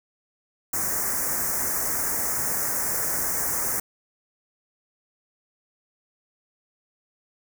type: band-stop noise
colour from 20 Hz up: white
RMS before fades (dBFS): -26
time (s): 0.73-3.8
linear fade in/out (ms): 5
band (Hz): 2000 to 5700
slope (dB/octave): 48
effects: none